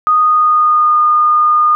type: tone with pitch glide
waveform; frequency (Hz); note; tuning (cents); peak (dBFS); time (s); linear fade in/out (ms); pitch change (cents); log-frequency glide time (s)
sine; 1239 to 1220.5; D#6 to D#6; -8 to -34; -7; 0.07-1.75; 0; -26; 0.23-0.99
effects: none